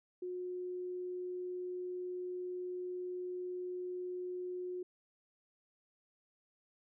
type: tone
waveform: sine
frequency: 361.8 Hz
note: F#4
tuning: 39 cents flat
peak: -38 dBFS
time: 0.22-4.83 s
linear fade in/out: 5 ms
effects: none